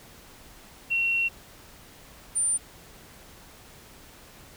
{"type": "tone pair in turn", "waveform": "sine", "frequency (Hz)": [2730, 9166], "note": ["F7", "D9"], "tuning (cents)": [-40, -43], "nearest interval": "octave + major sixth", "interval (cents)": 2097, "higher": "second", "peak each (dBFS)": -22, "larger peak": "neither", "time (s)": [[0.9, 1.29], [2.35, 2.58]], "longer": "first", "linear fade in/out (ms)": 20, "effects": ["pink hiss -50 dBFS RMS until 4.56 s"]}